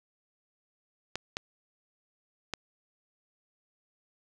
clicks, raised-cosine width 0.2 ms, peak -15 dBFS, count 3, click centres 1.156 / 1.369 / 2.537 s, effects none

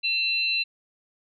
sine tone pair together, 2700 / 4048 Hz, E7 / B7, +41 / +42 cents, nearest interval perfect fifth, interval 701 cents, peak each -24 / -26 dBFS, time 0.03-0.64 s, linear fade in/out 20 ms, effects none

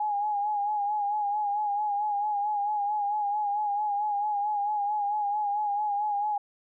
sine tone with vibrato, 828 Hz, G#5, 5 cents flat, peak -25 dBFS, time 0-6.38 s, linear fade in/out 5 ms, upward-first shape sine, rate 4.5 Hz, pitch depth 46 cents each way, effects none

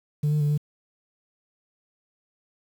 sine tone with pitch steps, 148.2 / 150.5 / 146.8 / 148.3 Hz, D3 / D3 / D3 / D3, +16 / +43 / 0 / +17 cents, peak -17 dBFS, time 0.23-0.578 s, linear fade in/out 10 ms, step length 87 ms, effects tanh soft clip ceiling -19 dBFS + 8-bit

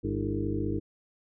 harmonic tone with a mistuned harmonic, 50.4 Hz, G1, 49 cents sharp, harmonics 1 / 2 / 3 / 4 / 6 / 7 / 8 / 9, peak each -38 / -33 / -43 / -37 / -33 / -35 / -38 / -39 dBFS, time 0.03-0.8 s, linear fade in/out 20 ms, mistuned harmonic 7, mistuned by -80 cents, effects none

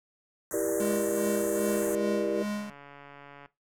white band-stop noise, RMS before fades -35 dBFS, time 0.51-1.95 s, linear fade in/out 0 ms, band 1900 to 6200 Hz, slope 96 dB/octave
sine chord, E half-diminished seventh, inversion none, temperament just, 329.6 / 395.6 / 474.7 / 593.3 Hz, E4 / G4 / Bb4 / D5, 0 / +16 / +31 / +18 cents, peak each -32 dBFS, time 0.53-2.43 s, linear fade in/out 10 ms
square tone with tremolo, 207.7 Hz, G#3, in tune, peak -30 dBFS, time 0.8-2.7 s, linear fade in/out 2 ms, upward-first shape sine, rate 2.5 Hz, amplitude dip 65%
click train, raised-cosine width 0.5 ms, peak -33 dBFS, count 248, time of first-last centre 1.72-3.459 s, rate 142 Hz
effects noise-tail reverb RT60 0.2 s tail -17 dB re dry + low-pass 12000 Hz 12 dB/octave

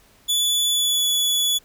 sawtooth tone with pitch glide, 3452 to 3416 Hz, A7 to G#7, -34 to +48 cents, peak -15 dBFS, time 0.28-1.59 s, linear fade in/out 20 ms, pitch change -18 cents, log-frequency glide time 0.69-1.03 s, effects pink hiss -55 dBFS RMS until 1.64 s

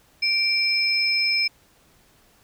sine tone pair together, 2349 / 5171 Hz, D7 / E8, 0 / -34 cents, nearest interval octave + major second, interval 1366 cents, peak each -21 dBFS, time 0.22-1.48 s, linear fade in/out 10 ms, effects tanh soft clip ceiling -11 dBFS + pink hiss -58 dBFS RMS until 2.43 s

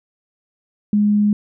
sine tone, 207.7 Hz, G#3, in tune, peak -12 dBFS, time 0.93-1.33 s, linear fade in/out 2 ms, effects none

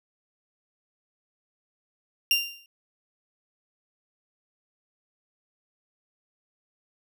30% pulse tone with exponential decay, 2785 Hz, F7, 5 cents flat, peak -14 dBFS, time 2.31-2.66 s, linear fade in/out 1 ms, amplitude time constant 76 ms, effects none

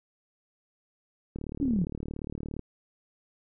click train, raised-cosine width 3 ms, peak -23 dBFS, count 47, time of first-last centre 1.36-2.593 s, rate 37.3 Hz
sine linear sweep, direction down, 293.7 to 155.4 Hz, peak -24 dBFS, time 1.61-1.85 s, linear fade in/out 5 ms
effects none

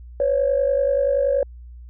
sine tone pair together, 508 / 558.5 Hz, B4 / C#5, +49 / +13 cents, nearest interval major second, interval 164 cents, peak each -21 / -17 dBFS, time 0.2-1.43 s, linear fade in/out 2 ms, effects tanh soft clip ceiling -10 dBFS + added 60 Hz sine -37 dBFS peak until 1.89 s

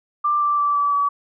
sine tone with pitch steps, 1183 / 1172.8 / 1162.7 / 1152.6 / 1142.7 Hz, D6 / D6 / D6 / D6 / D6, +12 / -3 / -18 / -33 / -48 cents, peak -16 dBFS, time 0.24-1.09 s, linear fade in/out 10 ms, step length 170 ms, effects none

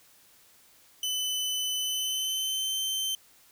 sawtooth tone with pitch glide, 3017 to 3098 Hz, F#7 to G7, +33 to -21 cents, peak -25 dBFS, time 1.03-3.15 s, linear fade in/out 2 ms, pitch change +46 cents, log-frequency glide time 1.78-2.78 s, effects white hiss -59 dBFS RMS until 3.51 s

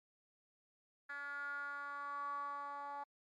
10% pulse tone with band-pass filter sweep, 284.6 Hz, C#4, 46 cents sharp, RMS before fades -44 dBFS, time 1.09-3.04 s, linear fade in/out 10 ms, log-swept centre 1600 to 930 Hz, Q 7.8, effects MP3 64 kbps

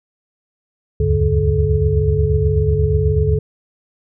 sine tone cluster, 71.6 / 79.8 / 98.2 / 144.4 / 430.1 Hz, D2 / D#2 / G2 / D3 / A4, -43 / +44 / +4 / -29 / -39 cents, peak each -19 dBFS, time 1-3.39 s, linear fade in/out 5 ms, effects none

